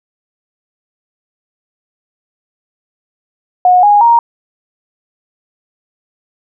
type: tone with pitch steps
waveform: sine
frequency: 726 / 824.4 / 936.1 Hz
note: F#5 / G#5 / A#5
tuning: -33 / -13 / +7 cents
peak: -4 dBFS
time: 3.65-4.19 s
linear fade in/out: 2 ms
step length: 180 ms
effects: none